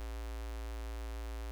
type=tone with notch filter; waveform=square; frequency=56.5 Hz; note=A1; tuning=47 cents sharp; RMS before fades=-41 dBFS; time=0-1.51 s; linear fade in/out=0 ms; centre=160 Hz; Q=0.76; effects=none